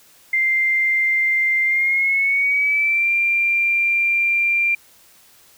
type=tone with pitch glide; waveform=sine; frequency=2093 to 2377 Hz; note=C7 to D7; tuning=0 to +20 cents; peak=-15 dBFS; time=0.33-4.75 s; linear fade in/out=5 ms; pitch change=+220 cents; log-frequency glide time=1.64-3.12 s; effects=white hiss -51 dBFS RMS until 5.57 s